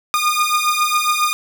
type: beating tone pair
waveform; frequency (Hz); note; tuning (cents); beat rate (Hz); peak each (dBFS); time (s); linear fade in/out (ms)
sawtooth; 1216 / 1223.3; D#6 / D#6; -40 / -30; 7.3; -15 / -14; 0.14-1.33; 0
effects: none